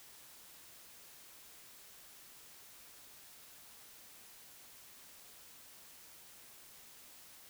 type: silence
effects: white hiss -57 dBFS RMS until 7.49 s